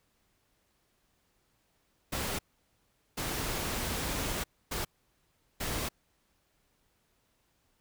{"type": "noise bursts at uneven times", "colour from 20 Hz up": "pink", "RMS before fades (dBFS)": -34, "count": 4, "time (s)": [[2.12, 2.39], [3.17, 4.44], [4.71, 4.85], [5.6, 5.89]], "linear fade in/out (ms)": 10, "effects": ["pink hiss -73 dBFS RMS until 7.8 s"]}